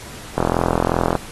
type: click train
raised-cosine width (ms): 1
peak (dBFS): -3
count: 34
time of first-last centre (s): 0.38-1.153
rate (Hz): 42.7
effects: pink hiss -37 dBFS RMS until 1.31 s + AAC 32 kbps